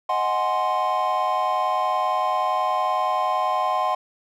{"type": "chord", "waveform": "triangle", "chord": "Ab dominant seventh", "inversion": "second", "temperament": "equal", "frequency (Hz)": [622.3, 740, 830.6, 1046.5], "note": ["Eb5", "Gb5", "Ab5", "C6"], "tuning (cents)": [0, 0, 0, 0], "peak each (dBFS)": [-26, -22, -26, -21], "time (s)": [0.09, 3.95], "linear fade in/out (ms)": 5, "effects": ["tanh soft clip ceiling -10 dBFS"]}